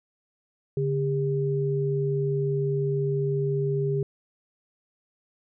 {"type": "tone pair together", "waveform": "sine", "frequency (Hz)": [142.7, 402.2], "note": ["D3", "G4"], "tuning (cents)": [-49, 44], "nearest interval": "octave + tritone", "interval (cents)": 1793, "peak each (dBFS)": [-25, -26], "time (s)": [0.77, 4.03], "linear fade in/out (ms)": 2, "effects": []}